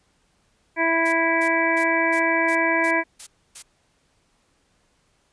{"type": "harmonic tone", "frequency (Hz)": 329.6, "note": "E4", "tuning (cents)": 0, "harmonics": [1, 2, 3, 5, 6, 7], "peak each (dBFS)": [-25, -25, -25, -25, -25, -25], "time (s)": [0.76, 3.04], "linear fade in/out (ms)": 50}
{"type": "noise bursts", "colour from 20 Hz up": "blue", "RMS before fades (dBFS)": -35, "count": 8, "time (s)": [1.05, 3.626], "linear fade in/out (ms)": 10, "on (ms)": 77, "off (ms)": 280}
{"effects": ["pink hiss -65 dBFS RMS until 5.32 s", "resampled to 22050 Hz"]}